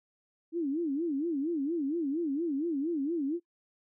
sine tone with vibrato, 306 Hz, D#4, 29 cents flat, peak -28 dBFS, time 0.52-3.4 s, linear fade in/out 50 ms, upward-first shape sine, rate 4.3 Hz, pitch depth 220 cents each way, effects noise-tail reverb RT60 0.1 s tail -23 dB re dry

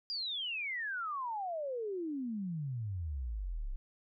sine exponential sweep, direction down, 4908 to 30.41 Hz, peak -35 dBFS, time 0.1-3.76 s, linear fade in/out 0 ms, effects none

